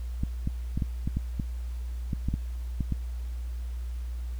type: clicks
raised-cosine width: 5 ms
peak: -16 dBFS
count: 12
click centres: 0.235 / 0.474 / 0.775 / 0.822 / 1.075 / 1.17 / 1.398 / 2.132 / 2.286 / 2.34 / 2.807 / 2.923 s
effects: added 60 Hz sine -31 dBFS peak until 4.39 s + pink hiss -56 dBFS RMS until 4.39 s